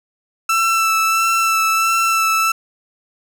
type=tone with vibrato; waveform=30% pulse; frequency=1328 Hz; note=E6; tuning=12 cents sharp; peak=-11 dBFS; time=0.49-2.52 s; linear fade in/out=5 ms; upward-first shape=sine; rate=1.5 Hz; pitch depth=18 cents each way; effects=none